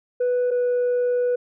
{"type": "tone pair in turn", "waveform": "sine", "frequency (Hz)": [493.9, 491.3], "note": ["B4", "B4"], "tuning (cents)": [0, -9], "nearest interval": "unison", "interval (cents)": 9, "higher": "first", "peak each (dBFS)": -16, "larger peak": "neither", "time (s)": [[0.2, 0.51], [0.51, 1.36]], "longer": "second", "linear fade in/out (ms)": 10, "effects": ["tanh soft clip ceiling -17 dBFS"]}